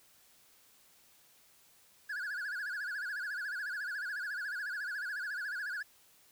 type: tone with vibrato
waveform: triangle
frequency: 1568 Hz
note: G6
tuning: in tune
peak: -34 dBFS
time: 2.09-5.83 s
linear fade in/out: 10 ms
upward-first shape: sine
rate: 14 Hz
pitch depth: 160 cents each way
effects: white hiss -64 dBFS RMS until 6.31 s